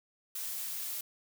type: noise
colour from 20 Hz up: blue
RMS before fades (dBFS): -38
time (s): 0.35-1.01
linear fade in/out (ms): 5
effects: none